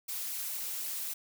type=noise with flanger; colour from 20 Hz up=blue; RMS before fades=-37 dBFS; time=0.08-1.14 s; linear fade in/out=10 ms; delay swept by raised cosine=0.57 to 6.47 ms; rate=3.9 Hz; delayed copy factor=-0.9; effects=none